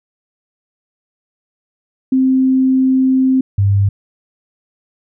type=tone pair in turn; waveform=sine; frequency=261.6 / 99.64 Hz; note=C4 / G2; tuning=0 / +29 cents; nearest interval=octave + perfect fourth; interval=1671 cents; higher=first; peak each=-9 dBFS; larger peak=neither; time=2.12-3.41 / 3.58-3.89 s; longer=first; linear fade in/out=5 ms; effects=none